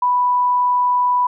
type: tone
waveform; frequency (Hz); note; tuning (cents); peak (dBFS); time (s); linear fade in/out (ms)
sine; 987.8; B5; 0; -13; 0.02-1.27; 5
effects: none